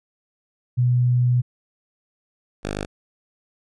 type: tone pair in turn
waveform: sine / 5% pulse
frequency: 123.47 / 50.43 Hz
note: B2 / G1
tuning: 0 / +50 cents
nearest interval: octave + major third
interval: 1550 cents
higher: first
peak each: -15 dBFS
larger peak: neither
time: 0.77-1.42 / 2.63-2.86 s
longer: first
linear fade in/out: 20 ms
effects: resampled to 22050 Hz